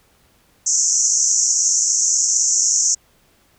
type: band-pass noise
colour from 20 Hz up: white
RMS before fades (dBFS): -17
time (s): 0.66-2.95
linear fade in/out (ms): 10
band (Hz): 5700 to 7300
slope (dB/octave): 96
effects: pink hiss -57 dBFS RMS until 3.58 s